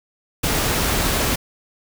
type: noise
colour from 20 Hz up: pink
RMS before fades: -20 dBFS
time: 0.43-1.36 s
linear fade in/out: 10 ms
effects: none